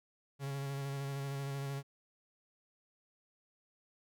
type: tone with vibrato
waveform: 45% pulse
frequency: 138.59 Hz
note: C#3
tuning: in tune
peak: -37 dBFS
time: 0.39-1.83 s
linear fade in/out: 50 ms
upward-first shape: square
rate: 13 Hz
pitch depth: 17 cents each way
effects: none